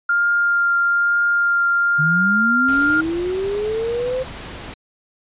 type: tone with vibrato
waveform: sine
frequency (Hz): 1400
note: F6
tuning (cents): +4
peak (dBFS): -14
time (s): 0.09-3.01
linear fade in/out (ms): 5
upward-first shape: triangle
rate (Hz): 1.1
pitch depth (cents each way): 10
type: linear sweep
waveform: sine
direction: up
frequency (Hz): 146.1 to 523.3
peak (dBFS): -19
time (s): 1.98-4.24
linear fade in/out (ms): 20
type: noise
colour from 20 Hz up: pink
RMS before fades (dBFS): -33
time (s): 2.68-4.74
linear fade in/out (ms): 5
effects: resampled to 8000 Hz